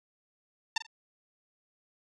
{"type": "tone with echo", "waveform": "10% pulse", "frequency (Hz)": 900, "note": "A5", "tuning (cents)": 39, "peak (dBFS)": -17, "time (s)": [0.76, 0.78], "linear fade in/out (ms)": 5, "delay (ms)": 43, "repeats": 2, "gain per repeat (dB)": -12, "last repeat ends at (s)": 0.866, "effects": ["resampled to 22050 Hz"]}